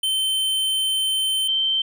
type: tone pair in turn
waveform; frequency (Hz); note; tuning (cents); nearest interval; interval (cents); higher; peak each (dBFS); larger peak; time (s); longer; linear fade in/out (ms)
square / sine; 3091 / 3114; G7 / G7; -25 / -12; unison; 13; second; -20 / -18; second; 0.03-1.48 / 1.48-1.82; first; 5
effects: none